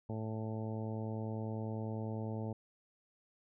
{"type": "harmonic tone", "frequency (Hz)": 110, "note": "A2", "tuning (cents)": 0, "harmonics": [1, 2, 3, 4, 5, 6, 7, 8], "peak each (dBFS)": [-39, -42, -48, -47, -49, -52, -54, -53], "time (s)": [0.09, 2.53], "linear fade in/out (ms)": 5, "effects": []}